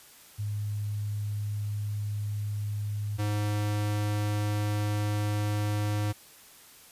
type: tone pair in turn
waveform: sine / square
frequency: 103.83 / 104.43 Hz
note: G#2 / G#2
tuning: 0 / +10 cents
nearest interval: unison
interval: 10 cents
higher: second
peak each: -29 / -27 dBFS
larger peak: second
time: 0.38-3.18 / 3.18-6.13 s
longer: second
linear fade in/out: 20 ms
effects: white hiss -53 dBFS RMS until 6.91 s + resampled to 32000 Hz